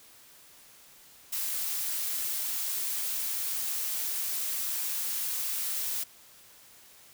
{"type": "noise", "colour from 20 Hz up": "blue", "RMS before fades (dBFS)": -32, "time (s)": [1.32, 6.04], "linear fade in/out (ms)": 10, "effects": ["white hiss -55 dBFS RMS until 7.13 s"]}